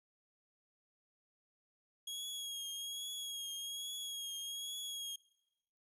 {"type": "tone with vibrato", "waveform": "sawtooth", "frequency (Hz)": 3300, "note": "G#7", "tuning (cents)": -12, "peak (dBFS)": -38, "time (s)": [2.07, 5.16], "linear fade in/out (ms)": 5, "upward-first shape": "triangle", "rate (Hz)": 1.2, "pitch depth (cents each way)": 40, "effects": ["noise-tail reverb RT60 1.0 s tail -25 dB re dry", "resampled to 32000 Hz"]}